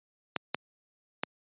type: clicks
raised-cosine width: 0.3 ms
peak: -12 dBFS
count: 3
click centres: 0.363 / 0.546 / 1.235 s
effects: high-pass 150 Hz 12 dB/octave + resampled to 8000 Hz